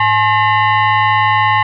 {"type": "tone with frequency modulation", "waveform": "sine", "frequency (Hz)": 107.2, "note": "A2", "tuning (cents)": -45, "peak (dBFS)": -9, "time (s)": [0, 1.63], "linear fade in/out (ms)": 5, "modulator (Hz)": 961, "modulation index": 2, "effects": []}